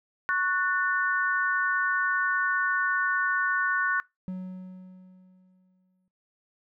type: chord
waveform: sine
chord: F# minor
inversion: second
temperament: equal with one note detuned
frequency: 1108.7 / 1480 / 1794.9 Hz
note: C#6 / F#6 / A6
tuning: 0 / 0 / +34 cents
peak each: -29 / -25 / -31 dBFS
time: 0.29-4 s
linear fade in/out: 0 ms
type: tone with exponential decay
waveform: triangle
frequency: 185 Hz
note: F#3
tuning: in tune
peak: -28 dBFS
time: 4.28-6.08 s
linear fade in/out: 0 ms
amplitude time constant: 390 ms
effects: noise-tail reverb RT60 0.2 s tail -22 dB re dry